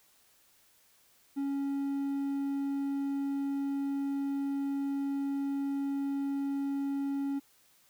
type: tone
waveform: triangle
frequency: 277.9 Hz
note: C#4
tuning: 4 cents sharp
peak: -28 dBFS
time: 1.36-7.4 s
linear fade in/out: 20 ms
effects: white hiss -65 dBFS RMS until 7.89 s